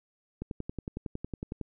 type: click train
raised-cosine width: 3 ms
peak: -22 dBFS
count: 14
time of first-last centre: 0.42-1.613 s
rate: 10.9 Hz
effects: none